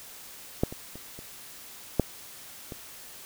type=clicks; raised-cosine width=2 ms; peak=-9 / -24 / -28 / -29 / -7 / -24 dBFS; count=6; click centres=0.635 / 0.725 / 0.956 / 1.19 / 1.997 / 2.722 s; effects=white hiss -46 dBFS RMS until 3.25 s